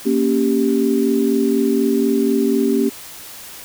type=chord; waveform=sine; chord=G diminished; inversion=first; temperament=equal; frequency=233.1 / 277.2 / 392 Hz; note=Bb3 / Db4 / G4; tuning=0 / 0 / 0 cents; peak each=-18 dBFS; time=0.05-2.9 s; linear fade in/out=20 ms; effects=white hiss -36 dBFS RMS until 3.64 s